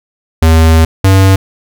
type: tone pair in turn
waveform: square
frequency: 80.8 / 96.09 Hz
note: E2 / G2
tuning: -34 / -34 cents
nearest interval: minor third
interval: 300 cents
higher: second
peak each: -4 dBFS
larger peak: neither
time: 0.42-0.85 / 1.04-1.36 s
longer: first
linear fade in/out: 5 ms
effects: none